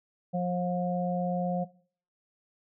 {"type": "harmonic tone", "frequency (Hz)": 178.4, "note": "F3", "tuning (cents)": 37, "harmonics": [1, 3, 4], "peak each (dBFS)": [-28, -33, -34], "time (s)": [0.33, 1.65], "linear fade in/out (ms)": 20, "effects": ["noise-tail reverb RT60 0.5 s tail -20 dB re dry"]}